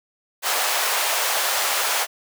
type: high-pass noise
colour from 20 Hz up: pink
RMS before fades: -22 dBFS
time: 0.42-2.07 s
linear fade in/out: 50 ms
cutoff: 600 Hz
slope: 24 dB/octave
effects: none